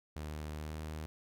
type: tone with pitch glide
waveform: sawtooth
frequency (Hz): 76.2 to 77.67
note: D#2 to D#2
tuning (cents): -36 to -2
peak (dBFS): -36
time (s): 0.16-1.06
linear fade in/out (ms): 0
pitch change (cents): +34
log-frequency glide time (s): 0.61-0.75
effects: none